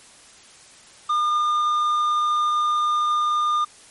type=tone with tanh clipping; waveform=sine; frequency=1210 Hz; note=D#6; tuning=49 cents flat; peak=-19 dBFS; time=1.09-3.65 s; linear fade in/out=10 ms; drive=6 dB; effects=white hiss -48 dBFS RMS until 3.9 s + MP3 48 kbps